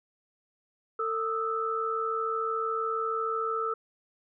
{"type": "tone cluster", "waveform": "sine", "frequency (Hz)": [450, 1237, 1317], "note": ["A4", "D#6", "E6"], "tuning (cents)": [39, -10, -2], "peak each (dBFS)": [-32, -35, -30], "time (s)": [0.99, 3.74], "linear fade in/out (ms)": 5, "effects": []}